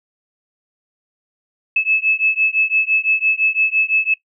sine beating tone pair, 2600 / 2605.9 Hz, E7 / E7, -24 / -21 cents, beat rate 5.9 Hz, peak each -17 dBFS, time 1.76-4.14 s, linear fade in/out 5 ms, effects noise-tail reverb RT60 0.1 s tail -18 dB re dry

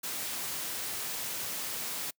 white noise, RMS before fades -36 dBFS, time 0.03-2.11 s, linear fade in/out 10 ms, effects noise-tail reverb RT60 0.1 s tail -26 dB re dry + high-pass 100 Hz 12 dB/octave

